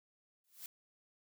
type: noise with exponential growth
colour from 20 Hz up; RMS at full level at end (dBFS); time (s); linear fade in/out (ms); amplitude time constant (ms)
blue; -43; 0.44-0.66; 2; 46
effects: none